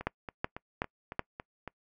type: two click trains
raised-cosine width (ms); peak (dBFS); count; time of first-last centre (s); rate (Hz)
0.5; -14 / -24; 4 / 7; 0.07-1.194 / 0.01-1.677; 2.67 / 3.6
effects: noise-tail reverb RT60 0.1 s tail -25 dB re dry